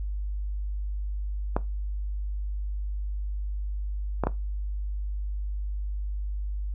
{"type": "clicks", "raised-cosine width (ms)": 1, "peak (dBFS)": -10, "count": 3, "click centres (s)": [1.565, 4.237, 4.27], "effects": ["noise-tail reverb RT60 0.2 s tail -17 dB re dry", "added 50 Hz sine -28 dBFS peak until 6.74 s"]}